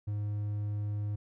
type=tone; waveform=triangle; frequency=103.83 Hz; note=G#2; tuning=in tune; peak=-29 dBFS; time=0.07-1.16 s; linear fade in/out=10 ms; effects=none